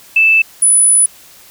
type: tone pair in turn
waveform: sine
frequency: 2637 / 9956 Hz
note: E7 / D#9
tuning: 0 / 0 cents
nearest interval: octave + major seventh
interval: 2300 cents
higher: second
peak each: -6 dBFS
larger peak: neither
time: 0.16-0.42 / 0.62-1.06 s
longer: second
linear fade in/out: 5 ms
effects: white hiss -41 dBFS RMS until 1.5 s